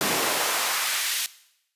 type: noise with high-pass filter sweep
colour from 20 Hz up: pink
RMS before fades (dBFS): -25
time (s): 0.01-1.26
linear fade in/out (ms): 0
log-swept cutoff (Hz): 250 to 2900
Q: 0.85
effects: noise-tail reverb RT60 0.8 s tail -18 dB re dry + resampled to 32000 Hz